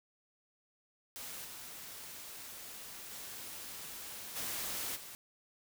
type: noise with level steps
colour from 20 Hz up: white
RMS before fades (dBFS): -45 / -48 / -46 / -39 / -49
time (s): 1.16-5.15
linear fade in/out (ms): 0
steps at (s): 1.44 / 3.1 / 4.35 / 4.95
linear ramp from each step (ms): 20
effects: none